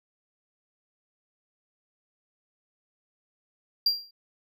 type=tone with exponential decay; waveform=triangle; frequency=4753 Hz; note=D8; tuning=20 cents sharp; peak=-16 dBFS; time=3.86-4.11 s; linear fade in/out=5 ms; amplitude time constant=54 ms; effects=none